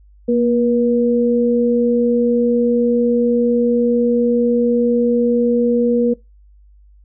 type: tone pair together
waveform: sine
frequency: 236.8 / 481 Hz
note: A#3 / B4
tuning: +27 / -46 cents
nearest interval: octave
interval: 1227 cents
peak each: -15 / -15 dBFS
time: 0.28-6.14 s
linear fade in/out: 10 ms
effects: noise-tail reverb RT60 0.2 s tail -22 dB re dry + added 50 Hz sine -44 dBFS peak until 7.04 s